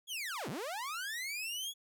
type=linear two-way sweep; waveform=sawtooth; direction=down then up; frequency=3408 to 111.5 to 3408 Hz; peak=-34 dBFS; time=0.07-1.74 s; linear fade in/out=50 ms; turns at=0.49 s; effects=none